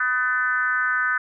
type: tone with frequency modulation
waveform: sine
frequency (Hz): 1510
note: F#6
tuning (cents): +35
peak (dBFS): -19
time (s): 0-1.18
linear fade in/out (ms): 5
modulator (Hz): 257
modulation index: 1
effects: none